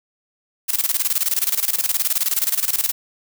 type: noise with tremolo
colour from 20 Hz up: blue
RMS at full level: -18 dBFS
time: 0.68-2.92 s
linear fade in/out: 20 ms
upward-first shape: square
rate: 19 Hz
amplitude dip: 80%
effects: none